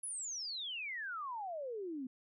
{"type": "exponential sweep", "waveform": "sine", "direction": "down", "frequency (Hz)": [10780, 246.9], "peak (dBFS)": -39, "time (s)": [0.03, 2.07], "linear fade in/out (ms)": 5, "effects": []}